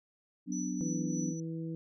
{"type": "chord", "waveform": "sine", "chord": "B minor", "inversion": "second", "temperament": "equal with one note detuned", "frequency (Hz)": [185, 248.8, 293.7], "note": ["F#3", "B3", "D4"], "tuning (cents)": [0, 13, 0], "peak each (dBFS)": -37, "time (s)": [0.46, 1.35], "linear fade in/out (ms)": 50}
{"type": "tone with tremolo", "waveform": "sine", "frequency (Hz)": 5940, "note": "F#8", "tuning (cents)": 6, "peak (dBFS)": -39, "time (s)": [0.52, 1.4], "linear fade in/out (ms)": 2, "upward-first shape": "triangle", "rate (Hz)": 3.3, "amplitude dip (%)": 70}
{"type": "harmonic tone", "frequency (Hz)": 163.4, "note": "E3", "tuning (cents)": -15, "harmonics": [1, 2, 3], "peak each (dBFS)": [-37, -40, -48], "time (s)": [0.81, 1.75], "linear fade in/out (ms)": 0}
{"effects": []}